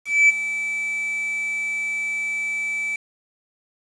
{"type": "tone with ADSR envelope", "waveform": "triangle", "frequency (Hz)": 2310, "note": "D7", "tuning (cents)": -29, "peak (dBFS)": -8, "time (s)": [0.05, 2.96], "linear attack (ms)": 240, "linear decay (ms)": 20, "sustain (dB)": -13, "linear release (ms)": 3, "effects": ["resampled to 22050 Hz", "7-bit"]}